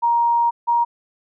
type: tone pair in turn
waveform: sine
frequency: 940 / 943.5 Hz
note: A#5 / A#5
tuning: +14 / +21 cents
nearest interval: unison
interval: 7 cents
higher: second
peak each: -14 dBFS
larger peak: neither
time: 0.02-0.51 / 0.67-0.85 s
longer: first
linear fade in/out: 20 ms
effects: none